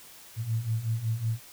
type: beating tone pair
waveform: sine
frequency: 109.5 / 114.9 Hz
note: A2 / A#2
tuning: -8 / -25 cents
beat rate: 5.4 Hz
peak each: -32 / -28 dBFS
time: 0.36-1.4 s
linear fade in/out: 50 ms
effects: white hiss -50 dBFS RMS until 1.52 s